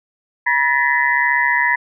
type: tone cluster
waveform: sine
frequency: 966 / 1731 / 1866 / 2008 Hz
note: B5 / A6 / A#6 / B6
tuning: -39 / -29 / +1 / +28 cents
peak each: -19 dBFS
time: 0.46-1.76 s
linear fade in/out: 10 ms
effects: none